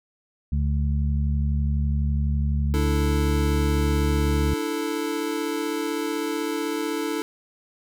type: harmonic tone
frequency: 72 Hz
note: D2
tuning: 34 cents flat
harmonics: 1 / 2 / 3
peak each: -21 / -27 / -31 dBFS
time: 0.52-4.54 s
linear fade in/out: 5 ms
type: chord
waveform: square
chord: D suspended second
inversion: none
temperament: equal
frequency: 293.7 / 329.6 / 440 Hz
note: D4 / E4 / A4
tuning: 0 / 0 / 0 cents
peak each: -30 dBFS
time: 2.74-7.22 s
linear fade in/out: 0 ms
effects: none